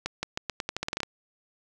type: accelerating click train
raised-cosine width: 0.2 ms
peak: -12 dBFS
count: 13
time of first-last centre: 0.06-1.032 s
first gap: 170 ms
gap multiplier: 0.85
effects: none